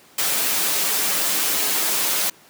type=noise with comb filter; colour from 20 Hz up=white; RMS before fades=-21 dBFS; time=0.18-2.3 s; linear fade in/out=5 ms; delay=8.2 ms; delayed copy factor=-0.75; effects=pink hiss -50 dBFS RMS until 2.49 s + high-pass 200 Hz 12 dB/octave